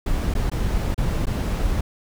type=noise with dropouts; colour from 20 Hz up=brown; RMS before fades=-22 dBFS; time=0.06-1.81 s; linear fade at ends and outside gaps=5 ms; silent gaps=0.34-0.35 / 0.499-0.515 / 0.945-0.978 / 1.256-1.268 s; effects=none